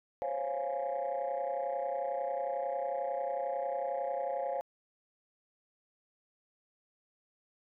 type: chord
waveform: sine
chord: Db major seventh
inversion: third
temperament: equal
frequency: 523.3 / 554.4 / 698.5 / 830.6 Hz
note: C5 / Db5 / F5 / Ab5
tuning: 0 / 0 / 0 / 0 cents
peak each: -37 / -35 / -36 / -38 dBFS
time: 0.22-4.61 s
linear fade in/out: 0 ms
effects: tanh soft clip ceiling -26 dBFS